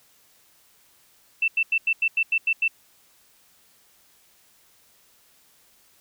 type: tone bursts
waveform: sine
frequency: 2671 Hz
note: E7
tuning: 22 cents sharp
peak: -18 dBFS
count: 9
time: 1.42-2.68 s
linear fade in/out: 5 ms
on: 60 ms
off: 90 ms
effects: white hiss -59 dBFS RMS until 6 s